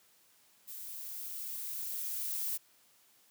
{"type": "noise with level ramp", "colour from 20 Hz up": "violet", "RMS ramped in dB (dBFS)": [-45, -35], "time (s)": [0.67, 2.58], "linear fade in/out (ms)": 20, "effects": ["white hiss -66 dBFS RMS until 3.3 s", "high-pass 100 Hz 12 dB/octave"]}